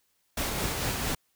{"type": "noise with tremolo", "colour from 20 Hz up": "pink", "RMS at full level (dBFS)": -29, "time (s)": [0.37, 1.15], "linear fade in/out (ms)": 5, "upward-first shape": "triangle", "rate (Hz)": 4.5, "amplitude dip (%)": 35, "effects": ["white hiss -72 dBFS RMS until 1.35 s"]}